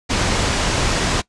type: low-pass noise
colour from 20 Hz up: pink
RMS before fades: -19 dBFS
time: 0.09-1.22 s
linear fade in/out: 20 ms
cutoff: 7900 Hz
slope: 24 dB/octave
effects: noise-tail reverb RT60 0.1 s tail -20 dB re dry + resampled to 24000 Hz